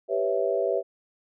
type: chord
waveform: sine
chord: C# half-diminished seventh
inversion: second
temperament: equal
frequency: 392 / 493.9 / 554.4 / 659.3 Hz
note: G4 / B4 / C#5 / E5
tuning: 0 / 0 / 0 / 0 cents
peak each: -28 dBFS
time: 0.08-0.83 s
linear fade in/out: 50 ms
effects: none